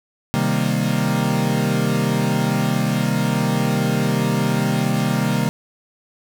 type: chord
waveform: 40% pulse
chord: C minor seventh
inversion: none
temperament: equal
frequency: 130.81 / 155.56 / 196 / 233.1 Hz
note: C3 / Eb3 / G3 / Bb3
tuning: 0 / 0 / 0 / 0 cents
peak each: -22 dBFS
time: 0.34-5.49 s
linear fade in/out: 0 ms
effects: none